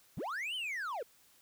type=linear two-way sweep; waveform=triangle; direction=up then down; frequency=77.5 to 3126 to 418 Hz; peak=-34 dBFS; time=0.17-1.03 s; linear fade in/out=5 ms; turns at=0.55 s; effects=white hiss -65 dBFS RMS until 1.41 s